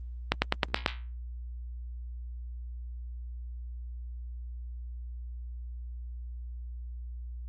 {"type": "slowing click train", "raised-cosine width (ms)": 0.3, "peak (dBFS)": -6, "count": 6, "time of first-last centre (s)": [0.32, 0.862], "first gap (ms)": 100, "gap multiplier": 1.04, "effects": ["added 60 Hz sine -37 dBFS peak until 7.48 s", "Opus 24 kbps"]}